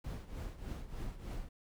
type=noise with tremolo; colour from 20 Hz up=brown; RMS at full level=-39 dBFS; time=0.04-1.49 s; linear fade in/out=5 ms; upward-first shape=triangle; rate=3.3 Hz; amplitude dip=80%; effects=none